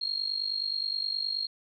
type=tone with amplitude modulation; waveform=sine; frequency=4249 Hz; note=C8; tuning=26 cents sharp; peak=-25 dBFS; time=0.01-1.47 s; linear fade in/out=10 ms; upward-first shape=sine; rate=49.5 Hz; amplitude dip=80%; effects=none